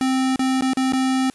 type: tone with dropouts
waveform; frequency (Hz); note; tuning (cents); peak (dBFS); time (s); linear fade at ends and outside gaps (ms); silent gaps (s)
square; 261.6; C4; 0; -18; 0.01-1.3; 1; 0.36-0.393 / 0.61-0.622 / 0.734-0.771 / 0.923-0.933
effects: white hiss -53 dBFS RMS until 1.34 s + resampled to 24000 Hz